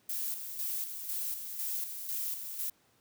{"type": "noise with tremolo", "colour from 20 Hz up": "violet", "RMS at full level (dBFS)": -35, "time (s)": [0.09, 2.7], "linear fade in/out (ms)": 5, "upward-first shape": "square", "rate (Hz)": 2, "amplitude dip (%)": 50, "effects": ["pink hiss -68 dBFS RMS until 3 s", "high-pass 100 Hz 12 dB/octave"]}